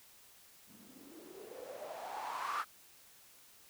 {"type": "noise with low-pass filter sweep", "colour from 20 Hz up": "violet", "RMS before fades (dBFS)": -44, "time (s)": [0.66, 2.65], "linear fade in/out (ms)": 50, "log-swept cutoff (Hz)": [200, 1300], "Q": 6.5, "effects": ["white hiss -61 dBFS RMS until 3.69 s"]}